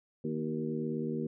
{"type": "harmonic tone with a mistuned harmonic", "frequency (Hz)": 78.2, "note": "D#2", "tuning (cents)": 9, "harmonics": [2, 3, 4, 5, 6], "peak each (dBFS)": [-38, -35, -41, -38, -41], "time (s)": [0.24, 1.27], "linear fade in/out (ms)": 5, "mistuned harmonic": 5, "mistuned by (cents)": -42, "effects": []}